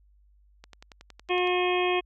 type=click train; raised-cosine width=0.2 ms; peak=-28 dBFS; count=10; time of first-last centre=0.64-1.473 s; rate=10.8 Hz
type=harmonic tone; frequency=360 Hz; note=F#4; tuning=47 cents flat; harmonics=1 / 2 / 3 / 5 / 6 / 7 / 8 / 9; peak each=-25 / -30 / -32 / -39 / -36 / -31 / -42 / -35 dBFS; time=1.29-2.01 s; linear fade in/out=20 ms
effects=added 50 Hz sine -57 dBFS peak until 2.05 s